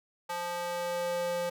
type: tone with high-pass filter sweep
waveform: square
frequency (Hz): 174.61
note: F3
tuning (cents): 0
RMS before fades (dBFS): -33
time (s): 0.29-1.5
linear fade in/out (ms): 10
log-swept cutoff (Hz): 770 to 440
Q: 2.5
effects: none